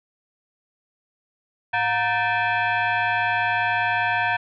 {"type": "tone with frequency modulation", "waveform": "sine", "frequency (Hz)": 107.7, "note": "A2", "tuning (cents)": -37, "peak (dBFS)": -19, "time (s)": [1.73, 4.37], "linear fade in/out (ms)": 10, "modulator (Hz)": 825, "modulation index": 2.6, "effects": []}